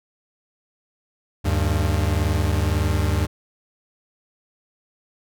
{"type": "tone pair together", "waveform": "40% pulse", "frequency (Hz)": [76.18, 98], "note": ["D#2", "G2"], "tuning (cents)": [-36, 0], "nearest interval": "major third", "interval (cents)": 436, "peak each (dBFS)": [-20, -21], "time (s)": [1.44, 3.27], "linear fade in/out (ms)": 20, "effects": []}